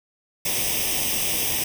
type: noise with comb filter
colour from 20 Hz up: white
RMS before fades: -24 dBFS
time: 0.45-1.64 s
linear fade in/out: 5 ms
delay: 0.35 ms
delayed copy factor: +0.8
effects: none